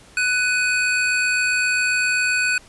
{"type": "tone pair together", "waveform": "square", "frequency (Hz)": [1489.5, 2505], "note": ["F#6", "D#7"], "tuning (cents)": [11, 11], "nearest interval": "major sixth", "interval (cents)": 900, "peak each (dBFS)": -21, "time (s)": [0.17, 2.58], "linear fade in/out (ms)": 2, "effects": ["pink hiss -48 dBFS RMS until 2.68 s", "resampled to 24000 Hz"]}